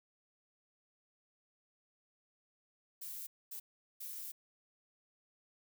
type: noise bursts at uneven times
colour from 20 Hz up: violet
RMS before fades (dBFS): -45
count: 3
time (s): 3.01-3.27 / 3.51-3.6 / 4-4.32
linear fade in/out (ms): 10
effects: none